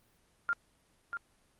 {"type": "tone with echo", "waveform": "sine", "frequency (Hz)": 1399, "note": "F6", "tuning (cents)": 3, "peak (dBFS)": -27, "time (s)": [0.49, 0.53], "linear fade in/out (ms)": 0, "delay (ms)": 640, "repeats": 1, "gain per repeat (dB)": -7, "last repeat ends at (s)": 1.17, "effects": ["pink hiss -69 dBFS RMS until 1.59 s", "Opus 24 kbps"]}